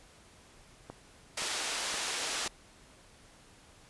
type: click train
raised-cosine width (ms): 1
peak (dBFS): -28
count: 4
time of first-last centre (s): 0.9-2.462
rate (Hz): 1.92
type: band-pass noise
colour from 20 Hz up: white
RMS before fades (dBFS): -35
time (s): 1.37-2.48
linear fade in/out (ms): 5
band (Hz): 360 to 6600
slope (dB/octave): 12
effects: pink hiss -58 dBFS RMS until 3.89 s + resampled to 24000 Hz